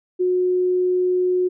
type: tone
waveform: sine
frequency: 363.9 Hz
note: F#4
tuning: 29 cents flat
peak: -16 dBFS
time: 0.19-1.49 s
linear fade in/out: 20 ms
effects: none